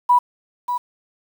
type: tone with echo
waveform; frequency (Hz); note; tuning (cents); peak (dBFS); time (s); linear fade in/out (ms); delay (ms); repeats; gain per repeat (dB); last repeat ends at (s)
sine; 980; B5; -14; -10; 0.09-0.19; 10; 590; 1; -9; 0.78
effects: 7-bit